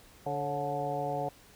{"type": "harmonic tone with a mistuned harmonic", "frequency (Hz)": 144.9, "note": "D3", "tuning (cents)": -23, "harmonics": [1, 2, 3, 4, 5, 6], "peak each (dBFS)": [-39, -42, -39, -36, -34, -40], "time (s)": [0.26, 1.29], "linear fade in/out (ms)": 5, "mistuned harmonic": 4, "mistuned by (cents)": -81, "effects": ["pink hiss -57 dBFS RMS until 1.55 s"]}